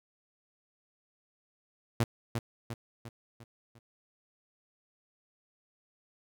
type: tone with echo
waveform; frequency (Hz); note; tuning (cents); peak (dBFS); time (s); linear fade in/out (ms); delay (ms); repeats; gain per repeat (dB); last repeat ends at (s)
sawtooth; 116.54; A#2; 0; -20; 2-2.04; 5; 350; 5; -6; 3.79
effects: none